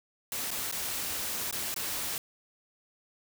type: noise with dropouts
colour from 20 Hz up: white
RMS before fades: -34 dBFS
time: 0.32-2.18 s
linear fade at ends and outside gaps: 1 ms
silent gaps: 0.506-0.513 / 0.714-0.724 / 1.511-1.526 / 1.742-1.762 s
effects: none